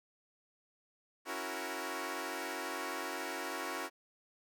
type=chord; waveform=10% pulse; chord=F# dominant seventh; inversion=second; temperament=equal; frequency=277.2 / 329.6 / 370 / 466.2 Hz; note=C#4 / E4 / F#4 / A#4; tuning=0 / 0 / 0 / 0 cents; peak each=-36 / -35 / -34 / -36 dBFS; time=1.25-3.9 s; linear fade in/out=50 ms; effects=none